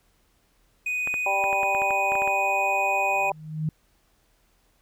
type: tone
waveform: triangle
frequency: 2489 Hz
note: D#7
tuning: in tune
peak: -23 dBFS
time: 0.86-3.3 s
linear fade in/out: 5 ms
type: clicks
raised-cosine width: 0.5 ms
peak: -18 dBFS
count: 12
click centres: 1.074 / 1.141 / 1.44 / 1.529 / 1.632 / 1.749 / 1.819 / 1.907 / 2.12 / 2.154 / 2.22 / 2.276 s
type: harmonic tone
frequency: 196 Hz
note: G3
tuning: in tune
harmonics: 2 / 3 / 4 / 5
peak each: -37 / -29 / -25 / -30 dBFS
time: 1.26-3.32 s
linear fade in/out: 2 ms
type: tone with exponential growth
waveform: sine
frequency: 155.56 Hz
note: D#3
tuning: in tune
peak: -21 dBFS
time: 3.09-3.69 s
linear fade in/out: 2 ms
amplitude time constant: 130 ms
effects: added 40 Hz sine -66 dBFS peak until 4.81 s + pink hiss -66 dBFS RMS until 4.81 s